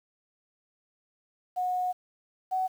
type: tone pair in turn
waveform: sine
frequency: 729 / 749.1 Hz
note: F#5 / F#5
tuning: -26 / +21 cents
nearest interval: unison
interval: 47 cents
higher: second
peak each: -26 / -25 dBFS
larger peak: second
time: 1.56-1.93 / 2.51-2.68 s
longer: first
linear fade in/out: 20 ms
effects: 9-bit